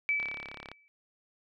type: tone with exponential decay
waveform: sine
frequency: 2304 Hz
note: D7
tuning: 34 cents flat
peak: -24 dBFS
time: 0.09-0.88 s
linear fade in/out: 0 ms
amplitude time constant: 170 ms
type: click train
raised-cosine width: 0.3 ms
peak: -25 dBFS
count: 19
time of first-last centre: 0.2-0.716 s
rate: 34.9 Hz
effects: none